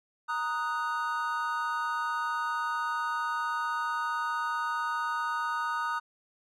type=chord; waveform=triangle; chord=D# minor; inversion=second; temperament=equal; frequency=932.3 / 1244.5 / 1480 Hz; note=A#5 / D#6 / F#6; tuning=0 / 0 / 0 cents; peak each=-32 / -30 / -33 dBFS; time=0.28-6 s; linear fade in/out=20 ms; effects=none